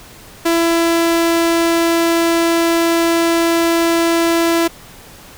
sawtooth tone, 334.6 Hz, E4, 26 cents sharp, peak -8 dBFS, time 0.45-4.68 s, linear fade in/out 10 ms, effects pink hiss -39 dBFS RMS until 5.37 s

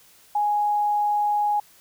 sine tone, 830.6 Hz, G#5, in tune, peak -19 dBFS, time 0.35-1.6 s, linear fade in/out 5 ms, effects white hiss -54 dBFS RMS until 1.8 s

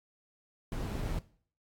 brown noise with amplitude modulation, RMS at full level -33 dBFS, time 0.72-1.19 s, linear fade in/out 2 ms, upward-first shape sine, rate 194 Hz, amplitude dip 45%, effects noise-tail reverb RT60 0.5 s tail -18 dB re dry + AAC 64 kbps

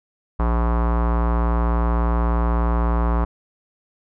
square tone with low-pass filter, 58.27 Hz, A#1, in tune, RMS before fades -19 dBFS, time 0.39-3.25 s, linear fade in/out 10 ms, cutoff 1100 Hz, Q 3, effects none

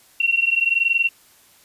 sine tone pair together, 2724 / 2745 Hz, F7 / F7, -44 / -31 cents, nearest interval unison, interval 13 cents, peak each -19 dBFS, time 0.2-1.09 s, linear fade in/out 5 ms, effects white hiss -53 dBFS RMS until 1.64 s + resampled to 32000 Hz

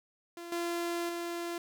sawtooth tone with level steps, 342.9 Hz, F4, 32 cents flat, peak -38 / -28 / -31 dBFS, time 0.37-1.58 s, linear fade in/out 2 ms, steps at 0.52 / 1.09 s, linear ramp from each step 2 ms, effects none

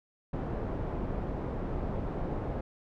pink low-pass noise, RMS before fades -34 dBFS, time 0.33-2.61 s, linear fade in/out 5 ms, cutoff 720 Hz, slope 12 dB/octave, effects none

